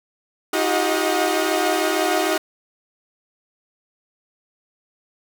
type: tone cluster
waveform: sawtooth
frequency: 316.2 / 359.9 / 393.3 / 626 / 722 Hz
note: D#4 / F#4 / G4 / D#5 / F#5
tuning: +28 / -48 / +6 / +10 / -43 cents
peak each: -21 dBFS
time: 0.53-2.38 s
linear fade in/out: 5 ms
effects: none